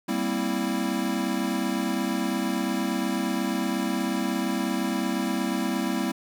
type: chord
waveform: square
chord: C dominant seventh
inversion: second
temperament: equal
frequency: 196 / 233.1 / 261.6 / 329.6 Hz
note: G3 / Bb3 / C4 / E4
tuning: 0 / 0 / 0 / 0 cents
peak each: -31 dBFS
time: 0.08-6.12 s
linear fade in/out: 10 ms
effects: 9-bit